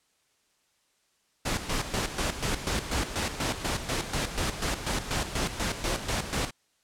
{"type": "noise with tremolo", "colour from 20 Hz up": "pink", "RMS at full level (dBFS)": -28, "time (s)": [1.45, 6.51], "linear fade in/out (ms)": 10, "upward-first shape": "square", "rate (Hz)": 4.1, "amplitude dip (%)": 65, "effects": ["white hiss -70 dBFS RMS until 6.83 s", "low-pass 9000 Hz 12 dB/octave"]}